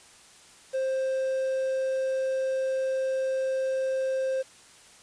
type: tone with quantisation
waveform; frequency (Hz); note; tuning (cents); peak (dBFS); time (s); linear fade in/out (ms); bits
triangle; 527; C5; +12; -23; 0.73-4.43; 20; 8
effects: white hiss -53 dBFS RMS until 5.02 s + resampled to 22050 Hz